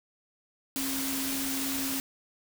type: tone in noise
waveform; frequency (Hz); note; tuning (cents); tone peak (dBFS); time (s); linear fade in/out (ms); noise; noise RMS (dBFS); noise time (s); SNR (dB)
sine; 270.1; C#4; -45; -33; 0.76-2; 0; white; -33; 0.76-2; -3
effects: none